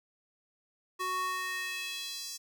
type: tone with high-pass filter sweep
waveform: square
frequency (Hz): 370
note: F#4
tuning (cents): 0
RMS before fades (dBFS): -36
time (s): 0.99-2.38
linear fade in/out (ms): 20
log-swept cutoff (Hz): 780 to 5800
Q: 2.3
effects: none